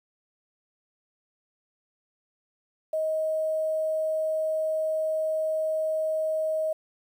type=tone with quantisation; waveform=sine; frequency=630 Hz; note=D#5; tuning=21 cents sharp; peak=-24 dBFS; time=2.93-6.73 s; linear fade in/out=5 ms; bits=9; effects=none